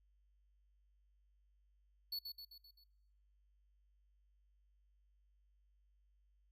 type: tone with echo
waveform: square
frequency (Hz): 4428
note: C#8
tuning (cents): -3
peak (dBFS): -40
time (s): 2.12-2.19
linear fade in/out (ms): 5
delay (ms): 130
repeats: 5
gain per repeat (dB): -5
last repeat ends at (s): 2.84
effects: noise-tail reverb RT60 1.0 s tail -23 dB re dry + added 50 Hz sine -70 dBFS peak until 6.51 s